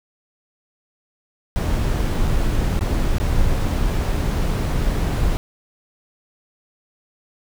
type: noise with dropouts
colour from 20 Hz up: brown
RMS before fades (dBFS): -19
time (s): 1.56-5.37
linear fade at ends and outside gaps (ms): 0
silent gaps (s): 2.272-2.277 / 2.792-2.809 / 3.183-3.2
effects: none